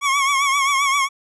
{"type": "tone with vibrato", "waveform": "25% pulse", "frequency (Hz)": 1108.7, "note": "C#6", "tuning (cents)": 0, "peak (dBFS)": -12, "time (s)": [0.01, 1.09], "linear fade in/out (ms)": 50, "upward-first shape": "triangle", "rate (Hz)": 7.6, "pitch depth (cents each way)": 76, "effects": ["resampled to 24000 Hz"]}